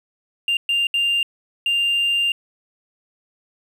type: tone bursts at uneven times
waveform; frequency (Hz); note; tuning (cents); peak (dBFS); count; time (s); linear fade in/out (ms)
triangle; 2794; F7; 0; -14; 4; 0.48-0.57 / 0.69-0.87 / 0.94-1.23 / 1.66-2.32; 2
effects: tanh soft clip ceiling -12 dBFS